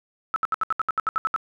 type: tone bursts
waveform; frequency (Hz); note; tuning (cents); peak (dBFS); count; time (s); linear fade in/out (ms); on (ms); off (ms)
sine; 1308; E6; -14; -19; 12; 0.34-1.362; 0; 21; 70
effects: none